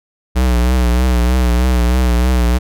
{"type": "tone with vibrato", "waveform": "square", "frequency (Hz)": 61.5, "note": "B1", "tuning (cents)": -7, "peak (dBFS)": -11, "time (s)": [0.35, 2.59], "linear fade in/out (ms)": 20, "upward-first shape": "triangle", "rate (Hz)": 3.2, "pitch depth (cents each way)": 77, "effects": []}